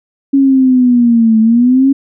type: linear two-way sweep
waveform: sine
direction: down then up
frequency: 277.2 to 218.6 to 277.2 Hz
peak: -5 dBFS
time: 0.33-1.93 s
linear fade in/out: 10 ms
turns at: 1.4 s
effects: none